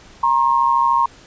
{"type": "tone pair together", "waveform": "sine", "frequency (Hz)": [940, 1073.4], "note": ["A#5", "C6"], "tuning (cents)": [14, 44], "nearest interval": "major second", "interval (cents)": 230, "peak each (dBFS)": [-15, -16], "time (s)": [0.23, 1.06], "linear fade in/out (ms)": 5, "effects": ["pink hiss -45 dBFS RMS until 1.26 s", "resampled to 16000 Hz"]}